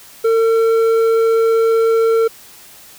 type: tone with hard clipping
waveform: sine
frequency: 452.6 Hz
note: A4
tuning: 49 cents sharp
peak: -12 dBFS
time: 0.24-2.28 s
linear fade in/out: 10 ms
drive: 6 dB
effects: white hiss -41 dBFS RMS until 2.98 s